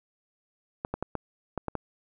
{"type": "clicks", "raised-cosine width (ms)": 1, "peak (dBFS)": -16, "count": 7, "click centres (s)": [0.849, 0.94, 1.026, 1.153, 1.577, 1.683, 1.753], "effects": []}